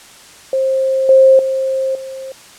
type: tone with level steps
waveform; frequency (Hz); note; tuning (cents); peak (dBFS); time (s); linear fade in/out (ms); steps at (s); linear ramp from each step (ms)
sine; 530; C5; +22; -12 / -4 / -14 / -25; 0.53-2.32; 2; 1.09 / 1.39 / 1.95; 2
effects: white hiss -40 dBFS RMS until 2.58 s + low-pass 9000 Hz 12 dB/octave